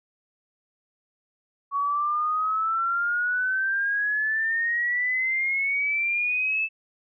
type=exponential sweep; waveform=sine; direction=up; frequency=1116 to 2637 Hz; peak=-22 dBFS; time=1.71-6.69 s; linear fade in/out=50 ms; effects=none